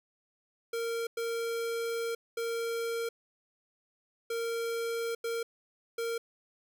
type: tone bursts at uneven times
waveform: square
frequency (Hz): 462.2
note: A#4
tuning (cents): -15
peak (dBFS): -32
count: 6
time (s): 0.73-1.07 / 1.17-2.15 / 2.37-3.09 / 4.3-5.15 / 5.24-5.43 / 5.98-6.18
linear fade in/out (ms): 5
effects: none